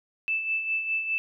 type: tone with tremolo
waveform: sine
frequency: 2637 Hz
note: E7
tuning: in tune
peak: -23 dBFS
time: 0.28-1.18 s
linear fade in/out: 0 ms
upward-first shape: sine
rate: 4.9 Hz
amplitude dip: 55%
effects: none